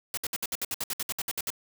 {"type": "noise bursts", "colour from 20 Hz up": "white", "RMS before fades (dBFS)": -31, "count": 15, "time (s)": [0.14, 1.503], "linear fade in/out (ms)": 2, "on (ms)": 33, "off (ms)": 62, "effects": []}